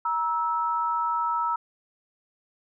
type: tone pair together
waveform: sine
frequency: 946 / 1310.5 Hz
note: A#5 / E6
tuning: +25 / -11 cents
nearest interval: tritone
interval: 564 cents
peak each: -26 dBFS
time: 0.05-1.56 s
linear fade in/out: 5 ms
effects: none